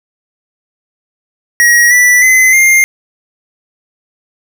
square tone with pitch steps, 1900 / 1968.1 / 2039 / 2112 Hz, A#6 / B6 / C7 / C7, +33 / -7 / -45 / +16 cents, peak -5 dBFS, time 1.6-2.84 s, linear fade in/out 0 ms, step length 310 ms, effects none

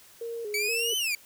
sine tone with vibrato, 440 Hz, A4, in tune, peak -32 dBFS, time 0.21-0.94 s, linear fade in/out 5 ms, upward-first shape square, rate 2.1 Hz, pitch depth 93 cents each way
sawtooth exponential two-way sweep, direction up then down, 2253 to 3078 to 2291 Hz, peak -23 dBFS, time 0.54-1.15 s, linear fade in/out 2 ms, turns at 0.97 s
effects white hiss -54 dBFS RMS until 1.25 s

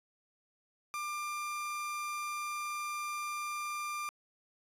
30% pulse tone, 1193 Hz, D6, 27 cents sharp, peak -33 dBFS, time 0.94-4.09 s, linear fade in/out 0 ms, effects resampled to 32000 Hz

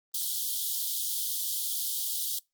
white high-pass noise, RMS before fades -31 dBFS, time 0.14-2.39 s, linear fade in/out 5 ms, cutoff 3100 Hz, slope 96 dB/octave, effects noise-tail reverb RT60 0.2 s tail -24 dB re dry + Opus 32 kbps

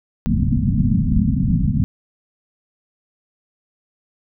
white low-pass noise, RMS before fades -17 dBFS, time 0.26-1.84 s, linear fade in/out 0 ms, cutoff 250 Hz, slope 96 dB/octave, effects none

